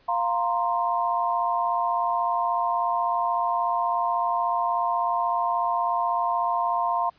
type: chord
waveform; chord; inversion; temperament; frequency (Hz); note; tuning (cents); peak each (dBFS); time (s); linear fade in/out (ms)
sine; F suspended fourth; none; just; 698.5 / 931.3 / 1047.7; F5 / Bb5 / C6; 0 / -2 / +2; -26; 0.08-7.1; 10
effects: pink hiss -60 dBFS RMS until 7.18 s + resampled to 11025 Hz